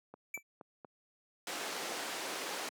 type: click train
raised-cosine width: 1 ms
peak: -34 dBFS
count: 4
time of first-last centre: 0.14-0.848 s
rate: 4.24 Hz
type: tone with exponential decay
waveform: square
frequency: 2320 Hz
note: D7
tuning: 22 cents flat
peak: -34 dBFS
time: 0.34-0.43 s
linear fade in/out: 5 ms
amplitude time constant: 18 ms
type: band-pass noise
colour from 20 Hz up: pink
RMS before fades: -40 dBFS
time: 1.47-2.69 s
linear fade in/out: 2 ms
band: 350 to 9100 Hz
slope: 12 dB/octave
effects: high-pass 200 Hz 12 dB/octave